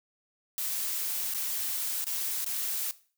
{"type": "noise with dropouts", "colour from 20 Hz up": "blue", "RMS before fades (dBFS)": -32, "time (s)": [0.58, 2.91], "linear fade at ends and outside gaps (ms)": 0, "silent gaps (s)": [[1.338, 1.346], [2.042, 2.068], [2.445, 2.463]], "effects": ["noise-tail reverb RT60 0.4 s tail -17 dB re dry"]}